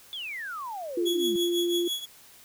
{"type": "exponential sweep", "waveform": "sine", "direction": "down", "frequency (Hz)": [3520, 196.2], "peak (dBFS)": -33, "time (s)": [0.13, 1.36], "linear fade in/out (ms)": 0}
{"type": "tone", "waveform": "sine", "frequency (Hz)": 347.1, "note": "F4", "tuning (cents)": -11, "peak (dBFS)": -24, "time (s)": [0.97, 1.88], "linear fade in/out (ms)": 5}
{"type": "tone with tremolo", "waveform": "40% pulse", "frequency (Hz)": 3360, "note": "G#7", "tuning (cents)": 19, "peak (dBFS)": -25, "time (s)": [1.05, 2.06], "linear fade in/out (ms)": 20, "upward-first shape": "triangle", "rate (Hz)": 6, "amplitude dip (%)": 85}
{"effects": ["white hiss -53 dBFS RMS until 2.44 s"]}